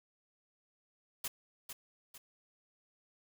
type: noise with echo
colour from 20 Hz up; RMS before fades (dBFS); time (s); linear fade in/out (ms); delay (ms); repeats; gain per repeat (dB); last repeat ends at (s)
white; -38; 1.24-1.28; 5; 450; 2; -7; 2.18
effects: none